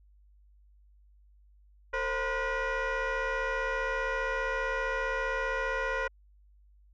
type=tone with frequency modulation; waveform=sine; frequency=455.4 Hz; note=A#4; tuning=40 cents flat; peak=-26 dBFS; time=1.93-6.08 s; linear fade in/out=10 ms; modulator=493 Hz; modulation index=3.3; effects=tanh soft clip ceiling -27 dBFS + added 50 Hz sine -57 dBFS peak until 6.93 s